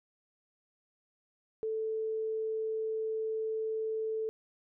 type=tone; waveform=sine; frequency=440.2 Hz; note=A4; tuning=1 cent sharp; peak=-31 dBFS; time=1.63-4.29 s; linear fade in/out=0 ms; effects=none